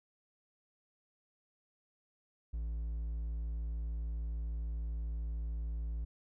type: tone with hard clipping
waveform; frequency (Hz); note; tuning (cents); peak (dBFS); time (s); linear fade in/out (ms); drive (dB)
triangle; 56.6; A1; +50; -36; 2.53-6.05; 10; 6
effects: none